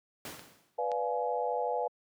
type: noise with exponential decay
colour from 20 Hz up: pink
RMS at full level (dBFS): -39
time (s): 0.25-0.81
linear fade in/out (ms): 2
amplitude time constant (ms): 120
type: clicks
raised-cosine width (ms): 0.2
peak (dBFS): -28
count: 2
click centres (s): 0.394 / 0.917
type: chord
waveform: sine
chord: B diminished seventh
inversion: none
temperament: equal with one note detuned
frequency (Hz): 493.9 / 587.3 / 698.5 / 843.2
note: B4 / D5 / F5 / Ab5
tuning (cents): 0 / 0 / 0 / +26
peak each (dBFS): -33 / -37 / -35 / -34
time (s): 0.78-1.88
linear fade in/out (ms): 10
effects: high-pass 150 Hz 12 dB/octave